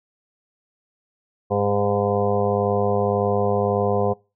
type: harmonic tone with a mistuned harmonic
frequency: 101.8 Hz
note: G#2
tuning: 34 cents flat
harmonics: 1 / 2 / 4 / 5 / 6 / 7 / 8 / 9 / 10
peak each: -26 / -27 / -24 / -23 / -32 / -26 / -34 / -34 / -32 dBFS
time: 1.5-4.14 s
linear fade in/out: 20 ms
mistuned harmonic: 8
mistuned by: -16 cents
effects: noise-tail reverb RT60 0.3 s tail -25 dB re dry